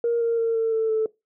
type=tone with pitch steps; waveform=sine; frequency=469.2 / 463 / 456.9 / 450.9 / 444.9 / 439 Hz; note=A#4 / A#4 / A#4 / A4 / A4 / A4; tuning=+11 / -12 / -35 / +42 / +19 / -4 cents; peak=-18 dBFS; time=0.04-1.06 s; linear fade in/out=2 ms; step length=170 ms; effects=noise-tail reverb RT60 0.2 s tail -21 dB re dry + tanh soft clip ceiling -15 dBFS

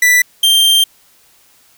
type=tone pair in turn; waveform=45% pulse; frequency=1975.5 / 3164 Hz; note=B6 / G7; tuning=0 / +15 cents; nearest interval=minor sixth; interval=815 cents; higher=second; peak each=-7 dBFS; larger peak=neither; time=0.02-0.22 / 0.43-0.84 s; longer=second; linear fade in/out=5 ms; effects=white hiss -50 dBFS RMS until 1.77 s

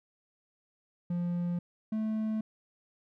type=tone pair in turn; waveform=triangle; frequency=174.61 / 217.9 Hz; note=F3 / A3; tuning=0 / -17 cents; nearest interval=major third; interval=383 cents; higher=second; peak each=-27 / -27 dBFS; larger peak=neither; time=1.1-1.59 / 1.92-2.41 s; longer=neither; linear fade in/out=5 ms; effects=none

